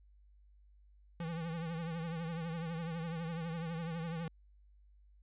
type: tone with vibrato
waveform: square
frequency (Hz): 165.5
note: E3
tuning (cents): +7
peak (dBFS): -38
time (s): 1.2-4.28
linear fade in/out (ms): 2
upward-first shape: triangle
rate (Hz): 12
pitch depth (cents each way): 84
effects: added 50 Hz sine -60 dBFS peak until 5.22 s + resampled to 8000 Hz